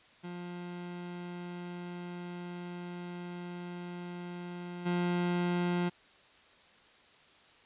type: tone with level steps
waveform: 30% pulse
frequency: 176.2 Hz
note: F3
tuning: 16 cents sharp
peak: -37 / -26 dBFS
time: 0.23-5.9 s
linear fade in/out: 20 ms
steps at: 4.85 s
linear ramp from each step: 20 ms
effects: white hiss -60 dBFS RMS until 7.65 s + resampled to 8000 Hz